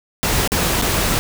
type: noise with dropouts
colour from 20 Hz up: pink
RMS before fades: -18 dBFS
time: 0.23-1.19 s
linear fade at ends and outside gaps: 0 ms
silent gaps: 0.476-0.519 / 0.815-0.822 s
effects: none